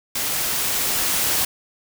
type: noise with level ramp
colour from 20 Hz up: white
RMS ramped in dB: -24 to -20 dBFS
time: 0.15-1.45 s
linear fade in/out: 5 ms
effects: none